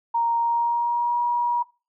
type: tone with pitch glide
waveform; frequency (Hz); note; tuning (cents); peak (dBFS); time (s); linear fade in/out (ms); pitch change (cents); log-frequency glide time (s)
sine; 932.3 to 958.5; A#5 to A#5; 0 to +48; -19; 0.14-1.63; 10; +48; 0.38-1.19
effects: noise-tail reverb RT60 0.3 s tail -20 dB re dry